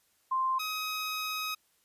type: tone pair in turn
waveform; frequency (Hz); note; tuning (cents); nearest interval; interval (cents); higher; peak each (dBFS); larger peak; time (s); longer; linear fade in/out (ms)
sine / 15% pulse; 1046.5 / 1263.3; C6 / D#6; 0 / +26; minor third; 326; second; -26; neither; 0.31-0.59 / 0.59-1.55; second; 10
effects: white hiss -70 dBFS RMS until 1.84 s + resampled to 32000 Hz